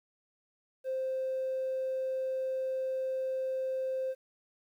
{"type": "tone", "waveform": "triangle", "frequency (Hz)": 523.3, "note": "C5", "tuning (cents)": 0, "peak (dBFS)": -27, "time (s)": [0.84, 4.15], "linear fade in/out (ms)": 50, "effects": ["tanh soft clip ceiling -28 dBFS", "11-bit"]}